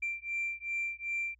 sine beating tone pair, 2357 / 2359.6 Hz, D7 / D7, +6 / +8 cents, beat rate 2.6 Hz, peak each -35 / -35 dBFS, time 0.02-1.35 s, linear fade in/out 10 ms, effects tanh soft clip ceiling -27 dBFS + added 60 Hz sine -64 dBFS peak until 1.39 s

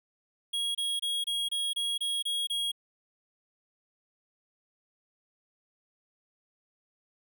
square tone bursts, 3300 Hz, G#7, 12 cents flat, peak -29 dBFS, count 9, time 0.53-2.718 s, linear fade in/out 10 ms, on 220 ms, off 26 ms, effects none

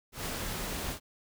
pink noise with ADSR envelope, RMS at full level -34 dBFS, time 0.12-1 s, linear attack 140 ms, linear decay 52 ms, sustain -2 dB, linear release 84 ms, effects none

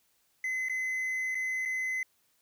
triangle tone with dropouts, 2039 Hz, C7, 45 cents flat, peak -28 dBFS, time 0.44-2.03 s, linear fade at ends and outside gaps 2 ms, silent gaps 0.686-0.696 / 1.347-1.352 / 1.653-1.657 s, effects white hiss -71 dBFS RMS until 2.41 s

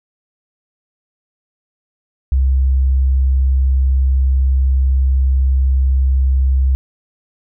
sine tone, 66 Hz, C2, 16 cents sharp, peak -10 dBFS, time 2.32-6.75 s, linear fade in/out 0 ms, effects none

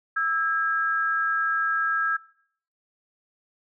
sine tone pair together, 1318.5 / 1628.1 Hz, E6 / G#6, 0 / -35 cents, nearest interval major third, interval 365 cents, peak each -25 / -24 dBFS, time 0.16-2.17 s, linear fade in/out 10 ms, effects noise-tail reverb RT60 0.6 s tail -21 dB re dry

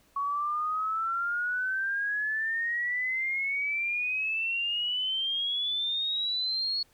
sine exponential sweep, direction up, 1114 to 4377 Hz, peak -27 dBFS, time 0.16-6.83 s, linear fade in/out 5 ms, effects pink hiss -64 dBFS RMS until 6.93 s

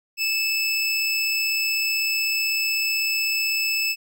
25% pulse tone, 2622 Hz, E7, 10 cents flat, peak -17 dBFS, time 0.17-3.96 s, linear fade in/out 50 ms, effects none

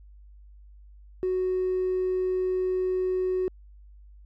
sine tone with hard clipping, 370 Hz, F#4, in tune, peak -24 dBFS, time 1.23-3.48 s, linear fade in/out 0 ms, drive 1 dB, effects added 50 Hz sine -47 dBFS peak until 4.25 s

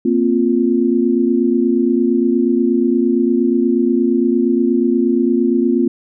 sine chord, Bb suspended second, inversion none, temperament equal, 233.1 / 261.6 / 349.2 Hz, Bb3 / C4 / F4, 0 / 0 / 0 cents, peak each -16 dBFS, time 0.05-5.88 s, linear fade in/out 5 ms, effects none

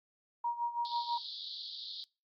sine tone with tremolo, 947 Hz, A#5, 27 cents sharp, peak -29 dBFS, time 0.44-1.18 s, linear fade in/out 5 ms, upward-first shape sine, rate 6.1 Hz, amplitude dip 75%
white band-pass noise, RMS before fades -44 dBFS, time 0.85-2.04 s, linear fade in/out 0 ms, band 3400 to 4700 Hz, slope 96 dB/octave
effects noise-tail reverb RT60 0.3 s tail -24 dB re dry + AAC 64 kbps

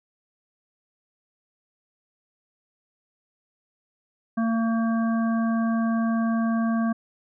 harmonic tone, 227.1 Hz, A#3, 45 cents flat, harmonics 1 / 3 / 5 / 7, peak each -21 / -32 / -34 / -37 dBFS, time 4.37-6.93 s, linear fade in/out 10 ms, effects none

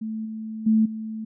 sine tone with level steps, 219.5 Hz, A3, 4 cents flat, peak -27 / -30 / -15 / -29 dBFS, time 0.01-1.25 s, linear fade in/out 10 ms, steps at 0.25 / 0.66 / 0.85 s, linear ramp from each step 10 ms, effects none

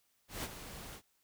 pink noise with ADSR envelope, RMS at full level -38 dBFS, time 0.28-1.02 s, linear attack 160 ms, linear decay 31 ms, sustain -10 dB, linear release 74 ms, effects white hiss -75 dBFS RMS until 1.23 s

